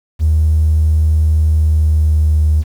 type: tone with pitch glide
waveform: triangle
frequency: 77.9 to 76.61 Hz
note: D#2 to D#2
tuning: +3 to -26 cents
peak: -5 dBFS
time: 0.19-2.64 s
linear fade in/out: 50 ms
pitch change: -29 cents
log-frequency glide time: 1.48-2.44 s
effects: tanh soft clip ceiling -6 dBFS + 7-bit